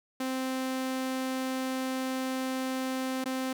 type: tone with dropouts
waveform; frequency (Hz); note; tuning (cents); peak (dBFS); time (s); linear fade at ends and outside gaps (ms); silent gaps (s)
sawtooth; 260.7; C4; -6; -26; 0.2-3.53; 5; 3.242-3.257
effects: none